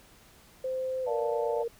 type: tone with pitch glide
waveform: sine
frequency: 519 to 465.1 Hz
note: C5 to A#4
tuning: -14 to -4 cents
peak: -29 dBFS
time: 0.64-1.68 s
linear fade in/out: 5 ms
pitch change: -190 cents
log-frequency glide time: 1.03-1.12 s
type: chord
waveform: sine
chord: B half-diminished seventh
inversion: none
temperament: equal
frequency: 493.9 / 587.3 / 698.5 / 880 Hz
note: B4 / D5 / F5 / A5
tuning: 0 / 0 / 0 / 0 cents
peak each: -38 / -32 / -37 / -36 dBFS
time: 1.06-1.64 s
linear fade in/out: 20 ms
effects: pink hiss -57 dBFS RMS until 1.79 s